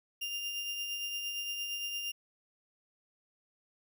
35% pulse tone with tremolo, 2800 Hz, F7, 4 cents sharp, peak -32 dBFS, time 0.21-2.12 s, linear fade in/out 10 ms, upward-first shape triangle, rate 8.7 Hz, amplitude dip 40%, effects none

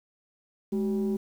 sine tone pair together, 209.3 / 381.6 Hz, G#3 / G4, +14 / -47 cents, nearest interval minor seventh, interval 1039 cents, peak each -25 / -28 dBFS, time 0.72-1.17 s, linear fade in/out 10 ms, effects tanh soft clip ceiling -21 dBFS + 9-bit

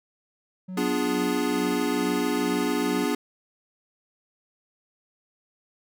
triangle tone with tremolo, 185 Hz, F#3, in tune, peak -29 dBFS, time 0.68-3.05 s, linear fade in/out 10 ms, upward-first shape sine, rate 2.3 Hz, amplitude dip 65%
square chord, B diminished seventh, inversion none, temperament equal, 246.9 / 293.7 / 349.2 / 415.3 Hz, B3 / D4 / F4 / Ab4, 0 / 0 / 0 / 0 cents, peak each -29 / -28 / -33 / -30 dBFS, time 0.77-3.15 s, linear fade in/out 5 ms
effects none

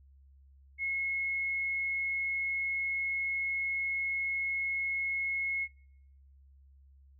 sine tone, 2173 Hz, C#7, 35 cents flat, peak -30 dBFS, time 0.78-5.68 s, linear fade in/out 50 ms, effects noise-tail reverb RT60 0.8 s tail -24 dB re dry + added 68 Hz sine -56 dBFS peak until 7.19 s

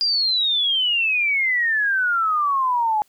sine exponential sweep, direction down, 4874 to 834 Hz, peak -17 dBFS, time 0.01-3.02 s, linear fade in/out 0 ms, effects white hiss -61 dBFS RMS until 3.08 s

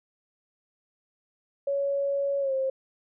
sine tone with pitch glide, 559 to 531.3 Hz, C#5 to C5, +14 to +26 cents, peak -24 dBFS, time 1.67-2.7 s, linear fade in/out 5 ms, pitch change -88 cents, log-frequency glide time 2.4-2.53 s, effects none

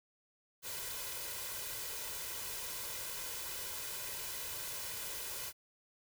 white noise with comb filter, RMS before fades -42 dBFS, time 0.62-5.53 s, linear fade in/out 50 ms, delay 2 ms, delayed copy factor +0.6, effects none

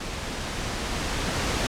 pink noise with level ramp, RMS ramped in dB -33 to -25 dBFS, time 0-1.67 s, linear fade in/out 5 ms, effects low-pass 7000 Hz 12 dB/octave

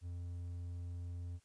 triangle tone, 87.31 Hz, F2, in tune, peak -39 dBFS, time 0.01-1.4 s, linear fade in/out 50 ms, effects white hiss -74 dBFS RMS until 1.44 s + resampled to 22050 Hz

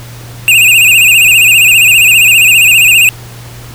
square tone with vibrato, 2628 Hz, E7, 6 cents flat, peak -3 dBFS, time 0.48-3.09 s, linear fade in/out 0 ms, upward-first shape sine, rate 15 Hz, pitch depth 120 cents each way, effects added 119 Hz sine -27 dBFS peak until 3.74 s + pink hiss -32 dBFS RMS until 3.74 s

